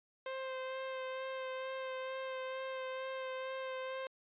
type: tone with vibrato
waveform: sawtooth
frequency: 523.3 Hz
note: C5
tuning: in tune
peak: -35 dBFS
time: 0.26-4.07 s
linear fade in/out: 2 ms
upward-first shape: sine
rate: 2.2 Hz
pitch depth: 14 cents each way
effects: resampled to 8000 Hz